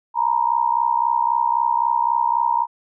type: tone with amplitude modulation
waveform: sine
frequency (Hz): 942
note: A#5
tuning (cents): +18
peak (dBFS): -12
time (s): 0.14-2.67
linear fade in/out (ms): 50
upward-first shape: sine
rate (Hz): 63.8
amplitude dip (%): 90
effects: none